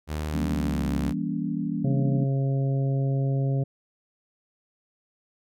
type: tone with pitch glide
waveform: sawtooth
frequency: 76.5 to 69.35 Hz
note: D#2 to C#2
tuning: -29 to +1 cents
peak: -24 dBFS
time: 0.07-1.14 s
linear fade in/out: 50 ms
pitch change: -170 cents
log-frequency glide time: 0.48-0.92 s
type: chord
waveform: sine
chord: E diminished seventh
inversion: none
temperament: just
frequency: 164.81 / 197.78 / 237.3 / 284.8 Hz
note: E3 / G3 / Bb3 / Db4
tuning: 0 / +16 / +31 / +47 cents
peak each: -31 dBFS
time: 0.33-2.25 s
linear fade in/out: 10 ms
type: harmonic tone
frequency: 136 Hz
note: C#3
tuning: 33 cents flat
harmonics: 1 / 2 / 3 / 4 / 5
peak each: -22 / -34 / -36 / -37 / -41 dBFS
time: 1.84-3.64 s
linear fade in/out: 10 ms
effects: none